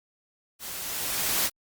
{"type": "noise with level ramp", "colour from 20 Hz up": "white", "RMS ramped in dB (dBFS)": [-38, -23], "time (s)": [0.59, 1.5], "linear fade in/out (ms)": 50, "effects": ["Opus 48 kbps"]}